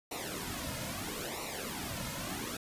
pink noise with flanger, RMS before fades -39 dBFS, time 0.11-2.57 s, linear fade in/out 5 ms, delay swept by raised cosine 0.61 to 2.61 ms, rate 0.76 Hz, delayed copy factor -0.8, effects resampled to 32000 Hz

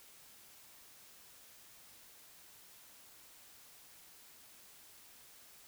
silence, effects white hiss -59 dBFS RMS until 5.67 s

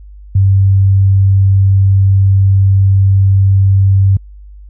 sine tone, 97.2 Hz, G2, 14 cents flat, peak -5 dBFS, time 0.35-4.17 s, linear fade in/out 5 ms, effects added 50 Hz sine -31 dBFS peak until 4.69 s

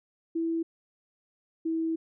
sine tone pair in turn, 329.6 / 325.1 Hz, E4 / E4, 0 / -24 cents, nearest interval unison, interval 24 cents, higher first, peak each -26 / -26 dBFS, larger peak neither, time 0.35-0.63 / 1.65-1.96 s, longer second, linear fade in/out 10 ms, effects none

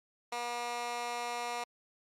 15% pulse tone with high-pass filter, 240 Hz, B3, 49 cents flat, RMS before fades -37 dBFS, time 0.32-1.64 s, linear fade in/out 5 ms, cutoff 790 Hz, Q 0.98, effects low-pass 9000 Hz 12 dB/octave + Opus 48 kbps

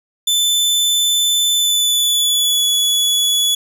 sawtooth tone with pitch glide, 3520 to 3402 Hz, A7 to G#7, 0 to +41 cents, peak -10 dBFS, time 0.27-3.55 s, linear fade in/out 5 ms, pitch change -59 cents, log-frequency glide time 1.55-2.65 s, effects none

